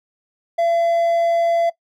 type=tone; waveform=triangle; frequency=677 Hz; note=E5; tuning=46 cents sharp; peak=-13 dBFS; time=0.58-1.7 s; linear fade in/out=10 ms; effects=noise-tail reverb RT60 0.1 s tail -18 dB re dry